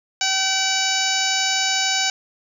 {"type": "harmonic tone with a mistuned harmonic", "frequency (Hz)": 767, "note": "G5", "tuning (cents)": -38, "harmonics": [1, 2, 3, 4, 5, 6, 7, 8, 9], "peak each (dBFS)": [-27, -27, -27, -27, -27, -27, -27, -27, -27], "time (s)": [0.21, 2.1], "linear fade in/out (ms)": 2, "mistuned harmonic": 4, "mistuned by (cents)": -68, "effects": ["8-bit"]}